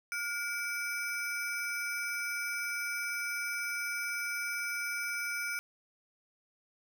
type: ring-modulated tone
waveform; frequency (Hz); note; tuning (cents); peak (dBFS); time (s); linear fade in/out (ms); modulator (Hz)
square; 1864.7; A#6; 0; -31; 0.12-5.59; 0; 441
effects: none